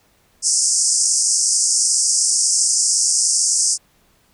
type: band-pass noise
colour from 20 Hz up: white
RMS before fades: -17 dBFS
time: 0.42-3.78 s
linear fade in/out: 50 ms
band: 5000 to 9300 Hz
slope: 96 dB/octave
effects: pink hiss -58 dBFS RMS until 4.33 s